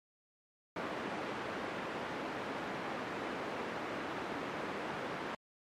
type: band-pass noise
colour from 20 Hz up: pink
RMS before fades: -40 dBFS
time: 0.76-5.35 s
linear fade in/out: 2 ms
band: 250 to 1900 Hz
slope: 12 dB/octave
effects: MP3 64 kbps